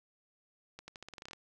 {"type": "accelerating click train", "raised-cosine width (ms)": 0.2, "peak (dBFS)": -29, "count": 12, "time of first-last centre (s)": [0.79, 1.333], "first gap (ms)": 90, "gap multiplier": 0.87, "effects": []}